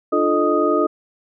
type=tone cluster; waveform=sine; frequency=298.1 / 348.3 / 435.9 / 617 / 1245 Hz; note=D4 / F4 / A4 / D#5 / D#6; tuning=+26 / -5 / -16 / -15 / +1 cents; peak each=-21 dBFS; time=0.12-0.87 s; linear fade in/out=10 ms; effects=none